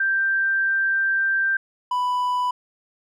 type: tone pair in turn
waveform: sine / triangle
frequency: 1574 / 991.6 Hz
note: G6 / B5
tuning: +7 / +7 cents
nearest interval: minor sixth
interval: 800 cents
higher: first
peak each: -18 dBFS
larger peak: neither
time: 0-1.57 / 1.91-2.51 s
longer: first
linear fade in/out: 5 ms
effects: none